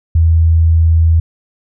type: tone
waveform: sine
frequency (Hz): 81.8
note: E2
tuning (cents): -13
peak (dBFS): -6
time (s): 0.15-1.2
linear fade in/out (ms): 5
effects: none